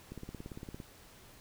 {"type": "click train", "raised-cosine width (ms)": 3, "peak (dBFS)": -30, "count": 13, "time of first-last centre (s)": [0.12, 0.802], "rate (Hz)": 17.6, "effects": ["pink hiss -57 dBFS RMS until 1.4 s"]}